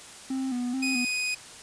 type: tone with vibrato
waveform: triangle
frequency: 254.7 Hz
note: C4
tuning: 46 cents flat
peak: -25 dBFS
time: 0.3-1.05 s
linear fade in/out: 5 ms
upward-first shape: square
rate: 2.3 Hz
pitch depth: 63 cents each way
type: tone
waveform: sawtooth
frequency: 2494 Hz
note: D#7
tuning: 3 cents sharp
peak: -23 dBFS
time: 0.82-1.35 s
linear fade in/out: 10 ms
effects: white hiss -45 dBFS RMS until 1.62 s + resampled to 22050 Hz